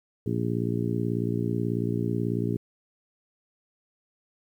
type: harmonic tone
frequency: 58.27 Hz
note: A#1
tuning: in tune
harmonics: 2 / 3 / 4 / 5 / 6 / 7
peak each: -29 / -31 / -32 / -33 / -34 / -34 dBFS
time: 0.26-2.57 s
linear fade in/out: 5 ms
effects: 10-bit